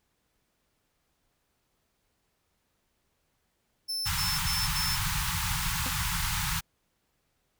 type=tone bursts; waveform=40% pulse; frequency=5300 Hz; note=E8; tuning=9 cents sharp; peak=-29 dBFS; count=4; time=3.88-4.967 s; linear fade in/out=20 ms; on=220 ms; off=69 ms
type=band-stop noise; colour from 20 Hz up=pink; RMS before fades=-30 dBFS; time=4.05-6.61 s; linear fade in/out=20 ms; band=180 to 830 Hz; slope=96 dB/octave
type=tone with exponential decay; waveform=35% pulse; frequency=253.3 Hz; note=B3; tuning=44 cents sharp; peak=-30 dBFS; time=5.86-5.94 s; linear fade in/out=1 ms; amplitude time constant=17 ms
effects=pink hiss -75 dBFS RMS until 7.59 s